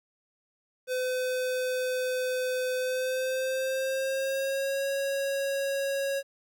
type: tone with pitch glide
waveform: square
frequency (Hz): 508 to 550.8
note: B4 to C#5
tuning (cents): +49 to -11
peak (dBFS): -28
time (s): 0.87-6.23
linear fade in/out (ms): 50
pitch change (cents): +140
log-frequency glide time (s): 2.76-4.89
effects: 11-bit